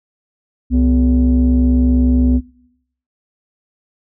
sine tone pair together, 66.19 / 249.9 Hz, C2 / B3, +21 / +21 cents, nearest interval octave + major seventh, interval 2300 cents, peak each -11 dBFS, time 0.7-2.41 s, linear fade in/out 50 ms, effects noise-tail reverb RT60 0.7 s tail -18 dB re dry + tanh soft clip ceiling -6 dBFS

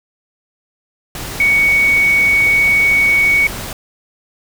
sine tone in noise, 2234 Hz, C#7, 13 cents sharp, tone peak -9 dBFS, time 1.4-3.47 s, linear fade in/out 2 ms, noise pink, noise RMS -26 dBFS, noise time 1.15-3.73 s, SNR +14 dB, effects none

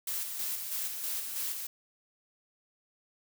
blue noise with tremolo, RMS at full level -34 dBFS, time 0.07-1.67 s, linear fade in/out 5 ms, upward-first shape square, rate 3.1 Hz, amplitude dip 40%, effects none

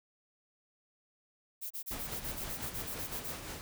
violet noise bursts, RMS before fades -40 dBFS, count 14, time 1.61-3.33 s, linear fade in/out 20 ms, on 95 ms, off 30 ms
pink noise with tremolo, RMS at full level -41 dBFS, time 1.91-3.61 s, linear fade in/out 0 ms, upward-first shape triangle, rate 5.8 Hz, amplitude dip 50%
effects none

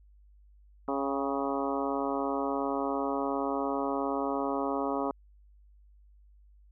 harmonic tone with a mistuned harmonic, 138.59 Hz, C#3, in tune, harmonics 2 / 3 / 4 / 5 / 6 / 7 / 8 / 9, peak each -33 / -35 / -36 / -37 / -38 / -38 / -39 / -40 dBFS, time 0.88-5.11 s, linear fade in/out 2 ms, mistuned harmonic 6, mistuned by -45 cents, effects added 50 Hz sine -55 dBFS peak until 6.71 s

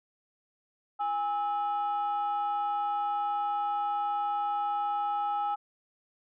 sine tone pair together, 821.3 / 1300 Hz, G#5 / E6, -20 / -24 cents, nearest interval minor sixth, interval 796 cents, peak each -27 / -33 dBFS, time 0.99-5.56 s, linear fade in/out 20 ms, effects tanh soft clip ceiling -23 dBFS

